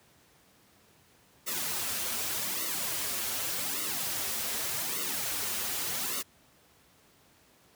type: noise with flanger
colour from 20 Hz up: white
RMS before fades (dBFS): -33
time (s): 1.46-6.23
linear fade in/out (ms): 20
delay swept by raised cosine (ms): 1.2 to 6.8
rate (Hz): 0.85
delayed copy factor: -1
effects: pink hiss -62 dBFS RMS until 7.75 s + high-pass 80 Hz 12 dB/octave